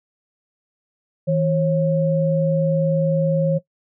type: tone pair together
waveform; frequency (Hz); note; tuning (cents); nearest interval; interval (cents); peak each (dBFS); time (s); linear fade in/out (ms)
sine; 161.43 / 543; E3 / C#5; -36 / -36; octave + major sixth; 2100; -18; 1.27-3.59; 20
effects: noise-tail reverb RT60 0.1 s tail -18 dB re dry